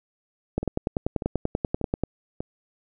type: two click trains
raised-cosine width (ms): 2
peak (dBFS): -16 / -10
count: 4 / 16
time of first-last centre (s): 0.63-2.405 / 0.58-2.036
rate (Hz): 1.69 / 10.3
effects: none